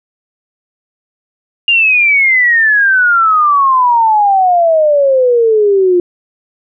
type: exponential sweep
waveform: sine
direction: down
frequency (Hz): 2829 to 349.1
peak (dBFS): -6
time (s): 1.68-6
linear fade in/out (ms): 2
effects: none